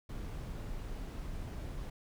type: noise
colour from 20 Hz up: brown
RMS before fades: -41 dBFS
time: 0.09-1.9 s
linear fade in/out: 5 ms
effects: none

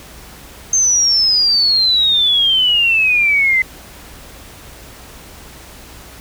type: exponential sweep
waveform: sine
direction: down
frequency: 6360 to 2039 Hz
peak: -10 dBFS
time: 0.73-3.62 s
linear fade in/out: 2 ms
effects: added 60 Hz sine -43 dBFS peak until 6.2 s + pink hiss -38 dBFS RMS until 6.2 s

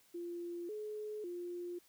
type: tone with pitch steps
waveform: sine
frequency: 345.8 / 425 / 351.3 Hz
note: F4 / G#4 / F4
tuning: -17 / +40 / +10 cents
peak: -40 dBFS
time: 0.14-1.79 s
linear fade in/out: 10 ms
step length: 550 ms
effects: white hiss -68 dBFS RMS until 1.88 s

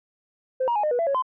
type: tone with pitch steps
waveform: sine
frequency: 518 / 947 / 834 / 608 / 486.7 / 670 / 554 / 1029 Hz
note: C5 / A#5 / G#5 / D#5 / B4 / E5 / C#5 / C6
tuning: -17 / +27 / +7 / -40 / -25 / +28 / -1 / -29 cents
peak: -19 dBFS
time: 0.6-1.224 s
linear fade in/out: 10 ms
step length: 78 ms
effects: tanh soft clip ceiling -17 dBFS

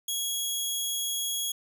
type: tone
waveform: 15% pulse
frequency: 3322 Hz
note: G#7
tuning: in tune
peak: -21 dBFS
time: 0.08-1.52 s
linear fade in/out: 5 ms
effects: 10-bit

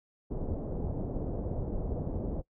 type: low-pass noise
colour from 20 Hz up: pink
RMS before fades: -34 dBFS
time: 0.3-2.42 s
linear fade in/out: 20 ms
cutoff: 590 Hz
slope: 24 dB/octave
effects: noise-tail reverb RT60 0.1 s tail -20 dB re dry

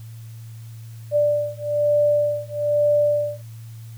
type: beating tone pair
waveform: sine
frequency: 588 / 589.1 Hz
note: D5 / D5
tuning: +2 / +5 cents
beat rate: 1.1 Hz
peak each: -20 / -20 dBFS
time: 1.11-3.42 s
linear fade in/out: 50 ms
effects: added 113 Hz sine -35 dBFS peak until 3.97 s + white hiss -53 dBFS RMS until 3.97 s

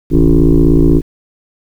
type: tone with frequency modulation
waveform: sine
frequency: 153.1 Hz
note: D#3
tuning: 28 cents flat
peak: -4 dBFS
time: 0.1-1.02 s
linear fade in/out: 50 ms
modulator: 56.4 Hz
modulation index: 3.8
effects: tanh soft clip ceiling 0 dBFS + 7-bit

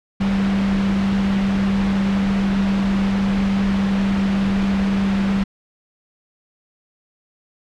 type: tone in noise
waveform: sine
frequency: 196 Hz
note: G3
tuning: in tune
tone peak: -16 dBFS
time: 0.2-5.44 s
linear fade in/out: 10 ms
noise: pink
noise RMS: -26 dBFS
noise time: 0.2-5.44 s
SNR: +7 dB
effects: low-pass 3000 Hz 12 dB/octave

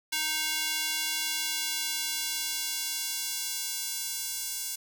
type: tone with high-pass filter sweep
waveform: square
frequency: 310.9 Hz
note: D#4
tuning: 1 cent flat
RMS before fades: -32 dBFS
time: 0.12-4.76 s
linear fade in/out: 10 ms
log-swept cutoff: 2400 to 6400 Hz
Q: 0.81
effects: none

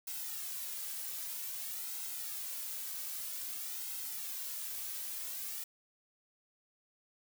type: noise with flanger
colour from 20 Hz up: blue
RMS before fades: -41 dBFS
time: 0.07-5.64 s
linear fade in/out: 5 ms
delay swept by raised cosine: 1.7 to 2.9 ms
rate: 0.52 Hz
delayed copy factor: -0.65
effects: none

